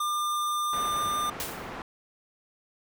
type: tone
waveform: square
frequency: 1199 Hz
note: D6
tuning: 36 cents sharp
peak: -27 dBFS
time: 0-1.3 s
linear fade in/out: 5 ms
type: low-pass noise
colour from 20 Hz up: white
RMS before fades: -39 dBFS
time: 0.73-1.82 s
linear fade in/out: 2 ms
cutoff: 1300 Hz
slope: 12 dB/octave
type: noise with exponential decay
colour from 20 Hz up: white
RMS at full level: -31 dBFS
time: 1.4-1.77 s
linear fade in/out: 1 ms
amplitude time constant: 80 ms
effects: none